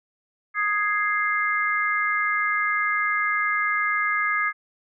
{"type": "chord", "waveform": "sine", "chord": "Ab major", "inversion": "second", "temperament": "equal", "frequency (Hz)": [1244.5, 1661.2, 2093], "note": ["Eb6", "Ab6", "C7"], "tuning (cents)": [0, 0, 0], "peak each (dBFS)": -25, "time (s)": [0.54, 4.53], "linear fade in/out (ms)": 50, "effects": []}